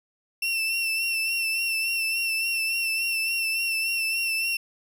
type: tone with vibrato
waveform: 35% pulse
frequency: 2692 Hz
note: E7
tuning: 36 cents sharp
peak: -22 dBFS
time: 0.42-4.57 s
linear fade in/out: 5 ms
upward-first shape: sine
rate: 3.5 Hz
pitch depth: 35 cents each way
effects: none

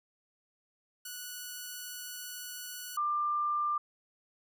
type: tone pair in turn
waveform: 5% pulse / sine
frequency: 1474 / 1190.8 Hz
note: F#6 / D6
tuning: -7 / +24 cents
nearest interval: major third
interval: 369 cents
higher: first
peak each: -29 / -28 dBFS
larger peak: second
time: 1.05-2.97 / 2.97-3.78 s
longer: first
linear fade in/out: 5 ms
effects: none

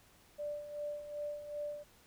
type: tone with tremolo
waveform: sine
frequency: 589 Hz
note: D5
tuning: 5 cents sharp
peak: -36 dBFS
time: 0.38-1.84 s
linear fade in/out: 20 ms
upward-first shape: sine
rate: 2.6 Hz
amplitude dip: 65%
effects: pink hiss -64 dBFS RMS until 2.06 s

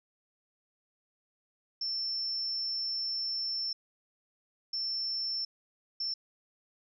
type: tone bursts at uneven times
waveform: sine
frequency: 5370 Hz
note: E8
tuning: 31 cents sharp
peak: -31 dBFS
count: 3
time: 1.81-3.73 / 4.73-5.45 / 6-6.14 s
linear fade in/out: 5 ms
effects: none

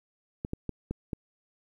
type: clicks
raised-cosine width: 3 ms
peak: -19 dBFS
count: 5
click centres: 0.449 / 0.534 / 0.693 / 0.91 / 1.132 s
effects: 10-bit

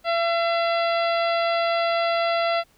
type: harmonic tone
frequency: 676 Hz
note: E5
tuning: 43 cents sharp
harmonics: 1 / 2 / 3 / 4 / 5 / 6 / 7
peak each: -21 / -27 / -31 / -33 / -35 / -37 / -38 dBFS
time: 0.04-2.64 s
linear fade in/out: 50 ms
effects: pink hiss -60 dBFS RMS until 2.77 s

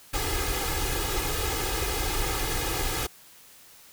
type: noise with comb filter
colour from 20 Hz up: pink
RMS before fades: -28 dBFS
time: 0.13-3.07 s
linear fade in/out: 10 ms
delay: 2.4 ms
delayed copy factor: +0.9
effects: white hiss -52 dBFS RMS until 3.92 s

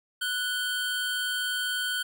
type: tone pair together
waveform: square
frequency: 1480 / 3136 Hz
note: F#6 / G7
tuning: 0 / 0 cents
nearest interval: octave + minor second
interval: 1300 cents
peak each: -30 / -32 dBFS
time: 0.21-2.03 s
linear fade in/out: 10 ms
effects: none

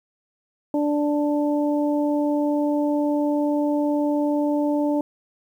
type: harmonic tone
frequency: 293.7 Hz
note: D4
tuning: in tune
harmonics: 1 / 2 / 3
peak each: -20 / -25 / -31 dBFS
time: 0.74-5.01 s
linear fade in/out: 2 ms
effects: 9-bit

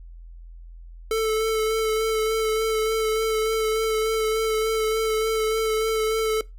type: tone with vibrato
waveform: square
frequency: 440 Hz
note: A4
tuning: in tune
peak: -21 dBFS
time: 1.11-6.41 s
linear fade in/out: 2 ms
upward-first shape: sine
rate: 3.4 Hz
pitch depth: 18 cents each way
effects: noise-tail reverb RT60 0.2 s tail -21 dB re dry + added 42 Hz sine -39 dBFS peak until 6.58 s

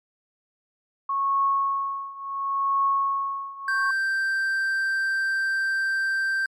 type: tone with tremolo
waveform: sine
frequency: 1100 Hz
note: C#6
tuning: 14 cents flat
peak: -18 dBFS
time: 1.09-3.91 s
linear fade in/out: 5 ms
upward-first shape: triangle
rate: 0.71 Hz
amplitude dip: 90%
type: tone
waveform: triangle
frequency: 1568 Hz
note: G6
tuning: in tune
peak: -20 dBFS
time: 3.68-6.46 s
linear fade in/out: 2 ms
effects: MP3 64 kbps

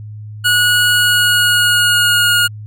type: tone with pitch glide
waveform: 25% pulse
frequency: 1455 to 1432.5 Hz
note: F#6 to F6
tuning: -29 to +44 cents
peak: -6 dBFS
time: 0.44-2.48 s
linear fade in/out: 20 ms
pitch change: -27 cents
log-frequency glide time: 0.92-2.35 s
effects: added 106 Hz sine -27 dBFS peak until 2.66 s

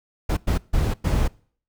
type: noise bursts at uneven times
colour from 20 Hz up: brown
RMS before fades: -20 dBFS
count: 4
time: 0.29-0.37 / 0.47-0.58 / 0.73-0.94 / 1.04-1.28 s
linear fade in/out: 10 ms
effects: noise-tail reverb RT60 0.5 s tail -24 dB re dry

